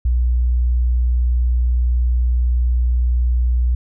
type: tone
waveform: sine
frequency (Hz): 60.8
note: B1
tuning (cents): -26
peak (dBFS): -13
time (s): 0.05-3.75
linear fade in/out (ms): 5
effects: none